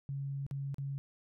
sine tone with dropouts, 138.59 Hz, C#3, in tune, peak -35 dBFS, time 0.09-0.98 s, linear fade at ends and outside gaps 0 ms, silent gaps 0.465-0.511 / 0.744-0.783 s, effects none

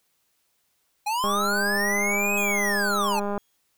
square linear two-way sweep, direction up then down, 812 to 2561 to 812 Hz, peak -24 dBFS, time 1.06-3.2 s, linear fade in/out 10 ms, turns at 2.36 s
click train, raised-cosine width 1 ms, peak -16 dBFS, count 435, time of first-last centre 1.24-3.378 s, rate 203 Hz
5% pulse tone with exponential decay, 3300 Hz, G#7, 12 cents flat, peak -25 dBFS, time 2.37-3.57 s, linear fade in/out 5 ms, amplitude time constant 260 ms
effects white hiss -70 dBFS RMS until 3.77 s

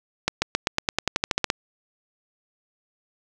accelerating click train, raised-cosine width 0.2 ms, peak -3 dBFS, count 14, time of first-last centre 0.28-1.501 s, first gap 140 ms, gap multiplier 0.93, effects none

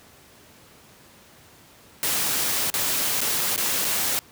white noise with dropouts, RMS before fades -24 dBFS, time 2.03-4.19 s, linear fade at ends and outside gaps 0 ms, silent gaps 2.701-2.74 / 3.206-3.214 / 3.561-3.578 / 3.846-3.85 s, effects pink hiss -51 dBFS RMS until 4.31 s + high-pass 80 Hz 12 dB/octave

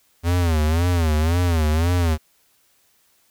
square tone with vibrato, 82.41 Hz, E2, in tune, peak -17 dBFS, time 0.23-2.18 s, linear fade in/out 50 ms, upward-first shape sine, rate 1.9 Hz, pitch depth 140 cents each way, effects white hiss -61 dBFS RMS until 3.3 s

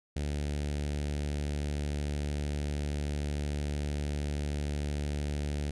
sawtooth tone with notch filter, 73.1 Hz, D2, 7 cents flat, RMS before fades -33 dBFS, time 0.16-5.71 s, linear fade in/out 5 ms, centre 1100 Hz, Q 0.93, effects resampled to 24000 Hz

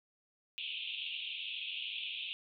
pink band-pass noise, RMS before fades -41 dBFS, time 0.58-2.33 s, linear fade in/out 0 ms, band 2500 to 3600 Hz, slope 96 dB/octave, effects none

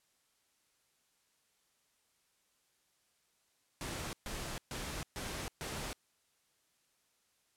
pink noise bursts, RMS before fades -41 dBFS, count 5, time 3.81-5.93 s, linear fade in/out 0 ms, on 320 ms, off 130 ms, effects white hiss -75 dBFS RMS until 7.56 s + low-pass 11000 Hz 12 dB/octave

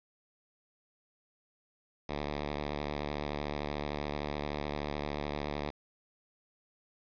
5% pulse tone with vibrato, 73.42 Hz, D2, in tune, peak -23 dBFS, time 2.08-5.71 s, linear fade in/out 20 ms, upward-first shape sine, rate 9.8 Hz, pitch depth 30 cents each way, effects resampled to 11025 Hz + 9-bit

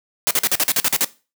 white noise bursts, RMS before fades -17 dBFS, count 10, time 0.27-1.046 s, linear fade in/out 0 ms, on 38 ms, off 44 ms, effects noise-tail reverb RT60 0.3 s tail -18 dB re dry + high-pass 150 Hz 12 dB/octave

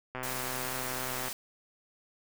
click train, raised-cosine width 0.5 ms, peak -22 dBFS, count 146, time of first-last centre 0.15-1.283 s, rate 128 Hz
white noise, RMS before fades -38 dBFS, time 0.23-1.33 s, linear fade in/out 2 ms
effects none

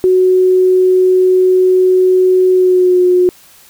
sine tone with pitch glide, 370 to 361.3 Hz, F#4 to F#4, 0 to -41 cents, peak -6 dBFS, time 0.04-3.29 s, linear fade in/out 0 ms, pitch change -41 cents, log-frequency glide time 2.52-3.02 s, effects white hiss -43 dBFS RMS until 3.69 s

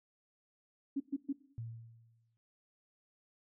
sine tone bursts, 277.2 Hz, C#4, in tune, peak -31 dBFS, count 3, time 0.96-1.329 s, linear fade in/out 10 ms, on 43 ms, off 120 ms
sine tone with exponential decay, 114.8 Hz, A#2, 26 cents flat, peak -38 dBFS, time 1.58-2.37 s, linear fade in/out 0 ms, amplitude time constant 170 ms
effects noise-tail reverb RT60 0.7 s tail -18 dB re dry

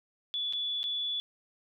sine tone with dropouts, 3438 Hz, A7, 41 cents flat, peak -30 dBFS, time 0.34-1.2 s, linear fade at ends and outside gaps 0 ms, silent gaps 0.526-0.534 / 0.831-0.84 s, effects none

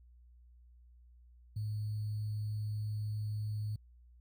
sine tone with sample-and-hold, 106.3 Hz, G#2, 41 cents sharp, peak -34 dBFS, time 1.56-3.76 s, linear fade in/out 5 ms, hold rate 4410 Hz, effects added 60 Hz sine -57 dBFS peak until 4.2 s

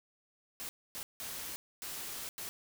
white noise bursts at uneven times, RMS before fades -42 dBFS, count 5, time 0.6-0.69 / 0.95-1.03 / 1.2-1.56 / 1.82-2.29 / 2.38-2.49 s, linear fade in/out 0 ms, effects none

